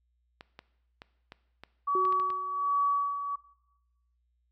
clicks, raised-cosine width 0.3 ms, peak -28 dBFS, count 9, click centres 0.409 / 0.591 / 1.019 / 1.321 / 1.636 / 2.052 / 2.125 / 2.199 / 2.303 s
sine tone with tremolo, 1137 Hz, C#6, 44 cents sharp, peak -23 dBFS, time 1.87-3.36 s, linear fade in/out 10 ms, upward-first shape sine, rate 1.3 Hz, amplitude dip 65%
sine tone with exponential decay, 371.5 Hz, F#4, 7 cents sharp, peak -28 dBFS, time 1.95-2.97 s, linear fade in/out 2 ms, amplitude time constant 220 ms
effects noise-tail reverb RT60 0.9 s tail -18 dB re dry + added 60 Hz sine -70 dBFS peak until 4.51 s

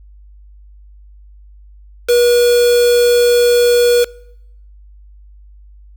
triangle tone with quantisation, 482.3 Hz, B4, 41 cents flat, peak -6 dBFS, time 2.08-4.05 s, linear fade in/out 20 ms, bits 3, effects noise-tail reverb RT60 0.8 s tail -25 dB re dry + added 50 Hz sine -38 dBFS peak until 5.96 s

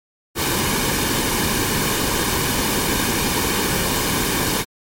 pink noise with comb filter, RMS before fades -20 dBFS, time 0.35-4.65 s, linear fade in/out 50 ms, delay 1.5 ms, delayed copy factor -0.55, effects MP3 64 kbps

